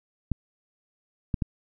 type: clicks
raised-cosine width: 5 ms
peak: -13 dBFS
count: 3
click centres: 0.317 / 1.342 / 1.422 s
effects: none